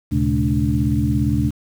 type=tone cluster; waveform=sine; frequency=76.4 / 119.6 / 136.7 / 214.4 / 290.5 Hz; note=D#2 / A#2 / C#3 / A3 / D4; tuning=-31 / +45 / -24 / -45 / -19 cents; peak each=-22 dBFS; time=0.11-1.51 s; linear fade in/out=20 ms; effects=7-bit